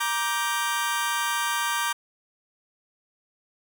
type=chord; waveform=sawtooth; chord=G minor; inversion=first; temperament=just; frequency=940.8 / 1176 / 1568 Hz; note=Bb5 / D6 / G6; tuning=+16 / +2 / 0 cents; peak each=-25 dBFS; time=0-1.93 s; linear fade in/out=10 ms; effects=none